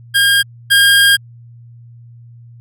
25% pulse tone pair in turn, 1615 / 1615 Hz, G#6 / G#6, -49 / -49 cents, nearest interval unison, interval 0 cents, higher neither, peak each -5 / -3 dBFS, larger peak second, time 0.14-0.43 / 0.7-1.17 s, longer second, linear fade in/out 20 ms, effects added 118 Hz sine -36 dBFS peak until 2.6 s

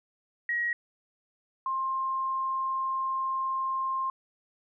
sine tone pair in turn, 1899 / 1058.7 Hz, A#6 / C6, +32 / +20 cents, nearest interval minor seventh, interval 1012 cents, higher first, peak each -26 / -27 dBFS, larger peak first, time 0.49-0.73 / 1.66-4.1 s, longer second, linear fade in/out 2 ms, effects none

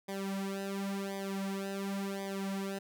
sawtooth tone with flanger, 196 Hz, G3, in tune, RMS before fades -37 dBFS, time 0.08-2.79 s, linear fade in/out 10 ms, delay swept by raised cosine 0.72 to 4.22 ms, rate 0.93 Hz, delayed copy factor -1, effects none

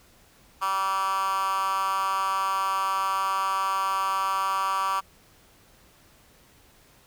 10% pulse tone with high-pass filter, 192.8 Hz, G3, 28 cents flat, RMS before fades -26 dBFS, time 0.61-5.01 s, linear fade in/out 20 ms, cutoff 1100 Hz, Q 6, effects pink hiss -57 dBFS RMS until 7.06 s

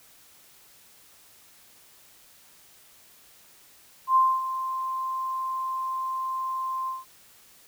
sine tone with ADSR envelope, 1046.5 Hz, C6, in tune, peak -15 dBFS, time 4.07-7.05 s, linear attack 87 ms, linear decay 250 ms, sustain -12 dB, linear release 170 ms, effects white hiss -55 dBFS RMS until 7.67 s

